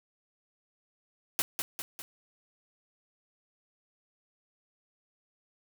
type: noise with echo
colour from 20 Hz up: white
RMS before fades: -28 dBFS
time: 1.39-1.42 s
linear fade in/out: 0 ms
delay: 200 ms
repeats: 3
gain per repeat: -5 dB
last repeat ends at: 2.02 s
effects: none